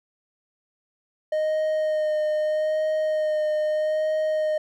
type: tone with vibrato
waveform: triangle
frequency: 617 Hz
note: D#5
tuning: 15 cents flat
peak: -19 dBFS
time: 1.32-4.58 s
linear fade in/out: 5 ms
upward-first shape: sine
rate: 0.79 Hz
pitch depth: 16 cents each way
effects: none